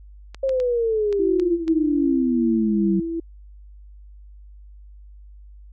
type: clicks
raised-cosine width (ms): 0.2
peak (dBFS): -20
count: 6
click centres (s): 0.346 / 0.493 / 0.601 / 1.127 / 1.398 / 1.68
type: exponential sweep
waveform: sine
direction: down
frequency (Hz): 543 to 187.7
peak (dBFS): -18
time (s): 0.43-3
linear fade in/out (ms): 5
type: tone with tremolo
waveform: sine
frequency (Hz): 332.1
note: E4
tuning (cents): +13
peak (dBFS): -20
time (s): 1.19-3.2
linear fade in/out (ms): 5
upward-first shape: sine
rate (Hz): 2.5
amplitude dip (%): 40
effects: added 50 Hz sine -41 dBFS peak until 5.72 s